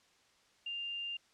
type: tone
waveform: sine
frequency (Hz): 2797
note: F7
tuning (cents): +2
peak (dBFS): -37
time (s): 0.66-1.17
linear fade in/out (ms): 5
effects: white hiss -68 dBFS RMS until 1.33 s + low-pass 6000 Hz 12 dB/octave